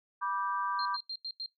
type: chord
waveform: sine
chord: G major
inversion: first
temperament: just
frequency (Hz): 980 / 1176 / 1568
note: B5 / D6 / G6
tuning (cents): -14 / +2 / 0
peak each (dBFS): -34 / -33 / -39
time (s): 0.21-0.97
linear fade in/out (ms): 20
type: tone bursts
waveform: sine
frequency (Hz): 4186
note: C8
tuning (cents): 0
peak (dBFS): -35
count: 5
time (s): 0.79-1.461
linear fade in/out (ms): 2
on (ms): 63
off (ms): 89
effects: noise-tail reverb RT60 0.2 s tail -23 dB re dry